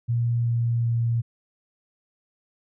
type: tone with pitch steps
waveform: sine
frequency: 118.3 / 117.55 / 116.81 Hz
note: A#2 / A#2 / A#2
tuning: +26 / +15 / +4 cents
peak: -20 dBFS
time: 0.08-1.22 s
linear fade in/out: 20 ms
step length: 380 ms
effects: none